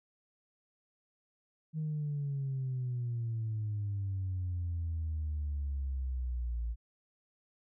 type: exponential sweep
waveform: sine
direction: down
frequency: 158.1 to 56.2 Hz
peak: -31 dBFS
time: 1.73-6.76 s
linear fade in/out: 50 ms
effects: tanh soft clip ceiling -29 dBFS